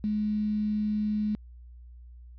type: tone with quantisation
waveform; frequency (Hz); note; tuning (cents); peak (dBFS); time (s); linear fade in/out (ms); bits
sine; 211.4; G#3; +31; -25; 0.04-1.35; 0; 8
effects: added 60 Hz sine -45 dBFS peak until 2.38 s + resampled to 11025 Hz